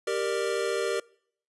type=chord; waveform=square; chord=G minor; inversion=none; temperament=equal with one note detuned; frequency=392 / 466.2 / 596.2 Hz; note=G4 / Bb4 / D5; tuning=0 / 0 / +26 cents; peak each=-31 / -30 / -34 dBFS; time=0.07-1 s; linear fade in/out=5 ms; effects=noise-tail reverb RT60 0.6 s tail -24 dB re dry + resampled to 24000 Hz